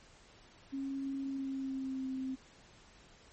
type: tone with pitch glide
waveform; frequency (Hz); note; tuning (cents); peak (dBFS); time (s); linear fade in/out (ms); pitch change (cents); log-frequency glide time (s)
sine; 272.4 to 262.4; C#4 to C4; -30 to +5; -35; 0.72-2.36; 20; -65; 1.25-2.1
effects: pink hiss -60 dBFS RMS until 3.32 s + MP3 32 kbps